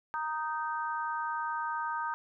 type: harmonic tone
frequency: 310.4 Hz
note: D#4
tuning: 4 cents flat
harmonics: 3 / 4 / 5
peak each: -34 / -36 / -38 dBFS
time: 0.14-2.14 s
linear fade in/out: 0 ms
effects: none